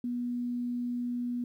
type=tone; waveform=sine; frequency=243.2 Hz; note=B3; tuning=26 cents flat; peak=-30 dBFS; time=0.04-1.44 s; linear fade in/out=2 ms; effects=11-bit